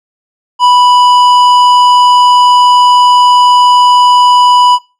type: tone with tanh clipping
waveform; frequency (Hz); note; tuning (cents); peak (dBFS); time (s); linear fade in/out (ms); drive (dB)
triangle; 987; B5; -1; -5; 0.59-4.79; 50; 16
effects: noise-tail reverb RT60 0.3 s tail -20 dB re dry